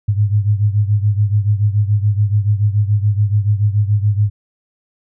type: beating tone pair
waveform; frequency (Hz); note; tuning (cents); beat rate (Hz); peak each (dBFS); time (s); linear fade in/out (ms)
sine; 102 / 109; G#2 / A2; -31 / -16; 7; -13 / -17; 0.08-4.3; 10
effects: none